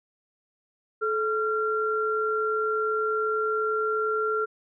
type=tone pair together; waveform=sine; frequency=432.9 / 1375.6 Hz; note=A4 / F6; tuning=-28 / -27 cents; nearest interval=octave + minor sixth; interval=2001 cents; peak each=-26 dBFS; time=1.01-4.46 s; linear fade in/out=20 ms; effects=none